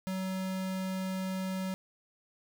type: tone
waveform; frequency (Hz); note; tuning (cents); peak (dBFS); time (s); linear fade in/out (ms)
square; 188.4; F#3; +32; -33; 0.07-1.74; 0
effects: 11-bit